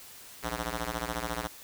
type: ring-modulated tone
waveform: 5% pulse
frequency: 116.3 Hz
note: A#2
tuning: 4 cents flat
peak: -18 dBFS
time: 0.42-1.48 s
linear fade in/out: 20 ms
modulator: 400 Hz
effects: white hiss -49 dBFS RMS until 1.63 s